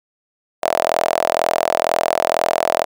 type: tone with high-pass filter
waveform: sawtooth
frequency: 42.08 Hz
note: E1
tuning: 36 cents sharp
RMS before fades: -18 dBFS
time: 0.62-2.85 s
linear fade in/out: 20 ms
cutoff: 650 Hz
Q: 5.9
effects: none